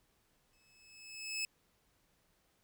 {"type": "tone with exponential growth", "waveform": "20% pulse", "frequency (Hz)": 2597, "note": "E7", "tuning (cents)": -26, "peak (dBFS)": -29, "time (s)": [0.53, 1.45], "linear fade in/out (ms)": 1, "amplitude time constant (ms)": 200, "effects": ["pink hiss -74 dBFS RMS until 2.63 s"]}